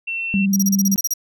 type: tone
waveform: sine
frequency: 2702 Hz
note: E7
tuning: 42 cents sharp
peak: -22 dBFS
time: 0.07-0.46 s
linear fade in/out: 10 ms
type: tone with vibrato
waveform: sine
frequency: 196 Hz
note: G3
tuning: in tune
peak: -15 dBFS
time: 0.34-0.96 s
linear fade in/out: 0 ms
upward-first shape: sine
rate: 20 Hz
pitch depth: 49 cents each way
type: tone bursts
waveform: sawtooth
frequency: 5730 Hz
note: F8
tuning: 44 cents sharp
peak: -15 dBFS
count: 10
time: 0.53-1.138 s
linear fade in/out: 5 ms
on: 32 ms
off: 32 ms
effects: none